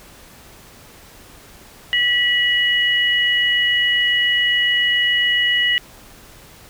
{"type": "tone pair together", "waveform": "sine", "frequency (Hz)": [1948.8, 2916], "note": ["B6", "F#7"], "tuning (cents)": [-24, -26], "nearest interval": "perfect fifth", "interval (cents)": 698, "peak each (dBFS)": -17, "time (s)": [1.93, 5.78], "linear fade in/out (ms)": 0, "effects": ["pink hiss -44 dBFS RMS until 6.69 s"]}